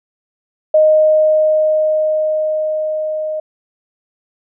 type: tone with level ramp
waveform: sine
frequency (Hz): 620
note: D#5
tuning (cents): -6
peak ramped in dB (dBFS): -6 to -18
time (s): 0.74-3.4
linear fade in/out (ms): 5
effects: none